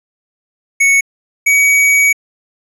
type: tone pair in turn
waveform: square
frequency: 2217 / 2260 Hz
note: C#7 / C#7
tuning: 0 / +33 cents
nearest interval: unison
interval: 33 cents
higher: second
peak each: -8 dBFS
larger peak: neither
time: 0.8-1.01 / 1.46-2.13 s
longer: second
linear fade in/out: 10 ms
effects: low-pass 12000 Hz 12 dB/octave